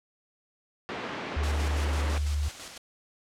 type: band-pass noise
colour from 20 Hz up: pink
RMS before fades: -36 dBFS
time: 0.89-2.18 s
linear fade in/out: 0 ms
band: 220 to 2700 Hz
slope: 12 dB/octave
type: tone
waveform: sine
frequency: 73.7 Hz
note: D2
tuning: 7 cents sharp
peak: -25 dBFS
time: 1.36-2.49 s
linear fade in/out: 10 ms
type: noise with tremolo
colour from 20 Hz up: white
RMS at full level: -38 dBFS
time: 1.43-2.78 s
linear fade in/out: 5 ms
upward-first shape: square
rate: 6 Hz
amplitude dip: 40%
effects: low-pass 7000 Hz 12 dB/octave